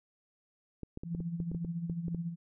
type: clicks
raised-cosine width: 3 ms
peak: -27 dBFS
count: 12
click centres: 0.833 / 0.974 / 1.035 / 1.149 / 1.204 / 1.402 / 1.516 / 1.548 / 1.648 / 1.898 / 2.082 / 2.147 s
type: tone with tremolo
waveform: sine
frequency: 169.2 Hz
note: E3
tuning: 45 cents sharp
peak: -31 dBFS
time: 1.04-2.36 s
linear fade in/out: 50 ms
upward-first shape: sine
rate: 14 Hz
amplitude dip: 60%
effects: none